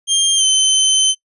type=tone with pitch glide; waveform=20% pulse; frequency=3194 to 3075 Hz; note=G7 to G7; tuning=+32 to -34 cents; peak=-5 dBFS; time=0.07-1.15 s; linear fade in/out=50 ms; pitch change=-66 cents; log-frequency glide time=0.36-0.44 s; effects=noise-tail reverb RT60 0.1 s tail -23 dB re dry + resampled to 24000 Hz